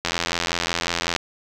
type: click train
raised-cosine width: 0.2 ms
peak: -4 dBFS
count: 96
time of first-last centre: 0.05-1.162 s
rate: 85.4 Hz
effects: none